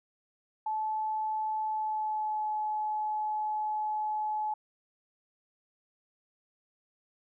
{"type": "tone with pitch glide", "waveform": "sine", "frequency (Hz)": [866, 854.6], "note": ["A5", "G#5"], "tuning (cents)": [-28, 49], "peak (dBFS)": -29, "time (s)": [0.66, 4.54], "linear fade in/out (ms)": 5, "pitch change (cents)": -23, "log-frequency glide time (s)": [1.65, 2.5], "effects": []}